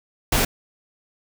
pink noise, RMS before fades -19 dBFS, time 0.32-0.45 s, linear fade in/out 5 ms, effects none

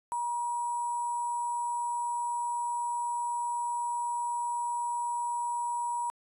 sine tone with sample-and-hold, 956 Hz, A#5, 43 cents sharp, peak -29 dBFS, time 0.12-6.1 s, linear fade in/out 0 ms, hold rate 8820 Hz, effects resampled to 32000 Hz

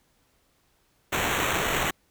white noise with sample-and-hold, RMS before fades -26 dBFS, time 1.12-1.91 s, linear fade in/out 10 ms, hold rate 4900 Hz, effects pink hiss -67 dBFS RMS until 2.1 s

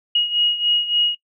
sine beating tone pair, 2886 / 2889.5 Hz, F#7 / F#7, -44 / -42 cents, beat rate 3.5 Hz, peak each -17 / -22 dBFS, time 0.15-1.15 s, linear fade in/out 5 ms, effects noise-tail reverb RT60 0.1 s tail -22 dB re dry

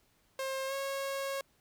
sawtooth tone with pitch glide, 533 to 547.4 Hz, C5 to C#5, +32 to -22 cents, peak -30 dBFS, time 0.39-1.41 s, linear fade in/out 2 ms, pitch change +46 cents, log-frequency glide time 0.67-0.73 s, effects pink hiss -70 dBFS RMS until 1.6 s

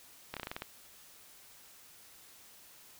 slowing click train, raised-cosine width 0.3 ms, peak -22 dBFS, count 8, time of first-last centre 0.34-0.621 s, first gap 27 ms, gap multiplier 1.13, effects white hiss -57 dBFS RMS until 2.99 s

